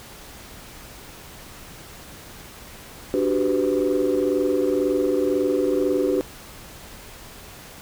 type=chord; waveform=sine; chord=G major seventh; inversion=second; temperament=equal with one note detuned; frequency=293.7 / 370 / 392 / 502.2 Hz; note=D4 / F#4 / G4 / B4; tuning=0 / 0 / 0 / +29 cents; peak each=-23 dBFS; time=3.14-6.21 s; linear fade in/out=0 ms; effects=tanh soft clip ceiling -12 dBFS + pink hiss -42 dBFS RMS until 7.81 s